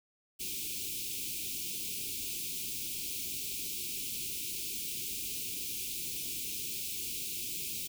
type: band-stop noise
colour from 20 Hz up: white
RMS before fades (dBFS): -38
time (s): 0.39-7.88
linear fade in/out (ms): 20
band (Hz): 430 to 2300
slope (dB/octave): 96
effects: none